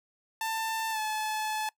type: tone with pitch glide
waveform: sawtooth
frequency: 891 to 862.6 Hz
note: A5 to A5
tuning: +22 to -35 cents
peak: -26 dBFS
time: 0.41-1.69 s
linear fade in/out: 2 ms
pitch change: -57 cents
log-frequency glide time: 0.91-0.99 s
effects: noise-tail reverb RT60 0.1 s tail -22 dB re dry